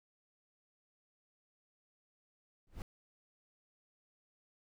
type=noise with exponential growth; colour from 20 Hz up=brown; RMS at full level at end=-35 dBFS; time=2.67-2.82 s; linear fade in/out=1 ms; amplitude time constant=32 ms; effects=none